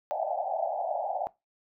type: band-pass noise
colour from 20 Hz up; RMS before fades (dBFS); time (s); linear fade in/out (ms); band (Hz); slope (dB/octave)
pink; -31; 0.11-1.27; 0; 590 to 820; 96
effects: noise-tail reverb RT60 0.2 s tail -19 dB re dry